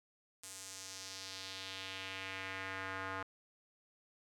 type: tone with band-pass filter sweep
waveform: square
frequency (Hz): 95.5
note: G2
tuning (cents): -45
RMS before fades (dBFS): -45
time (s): 0.43-3.23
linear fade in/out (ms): 5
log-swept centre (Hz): 8400 to 1300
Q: 1.8
effects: none